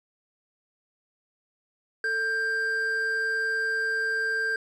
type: tone pair together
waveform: triangle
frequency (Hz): 444.8 / 1585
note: A4 / G6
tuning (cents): +19 / +19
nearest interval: octave + minor seventh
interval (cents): 2200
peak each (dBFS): -33 / -23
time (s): 2.04-4.56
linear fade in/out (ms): 2
effects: resampled to 24000 Hz